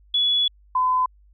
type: tone pair in turn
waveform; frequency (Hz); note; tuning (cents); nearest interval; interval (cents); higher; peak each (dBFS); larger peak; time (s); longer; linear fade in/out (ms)
sine; 3400 / 1014.9; G#7 / B5; +40 / +47; octave + major sixth; 2093; first; -17; neither; 0.14-0.48 / 0.75-1.06; first; 5
effects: added 50 Hz sine -51 dBFS peak until 1.33 s